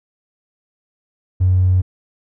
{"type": "tone", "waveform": "triangle", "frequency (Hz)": 92, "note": "F#2", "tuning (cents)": -9, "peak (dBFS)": -7, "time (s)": [1.4, 1.82], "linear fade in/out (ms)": 20, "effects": ["tanh soft clip ceiling -8 dBFS"]}